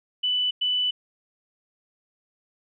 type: tone bursts at uneven times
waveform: sine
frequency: 2985 Hz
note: F#7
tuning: 15 cents sharp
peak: -21 dBFS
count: 2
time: 0.23-0.51 / 0.61-0.91 s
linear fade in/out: 10 ms
effects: none